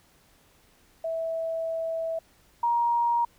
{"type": "tone pair in turn", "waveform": "sine", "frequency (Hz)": [654, 943.6], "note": ["E5", "A#5"], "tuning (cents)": [-14, 21], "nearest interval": "tritone", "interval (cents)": 635, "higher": "second", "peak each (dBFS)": [-27, -21], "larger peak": "second", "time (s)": [[1.04, 2.19], [2.63, 3.25]], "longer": "first", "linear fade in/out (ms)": 5, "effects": ["pink hiss -61 dBFS RMS until 3.38 s"]}